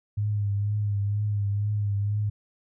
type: tone with vibrato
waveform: sine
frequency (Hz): 102.8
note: G#2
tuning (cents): -17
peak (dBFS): -23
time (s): 0.17-2.3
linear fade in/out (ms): 10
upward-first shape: triangle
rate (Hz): 2.1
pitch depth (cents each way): 46
effects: none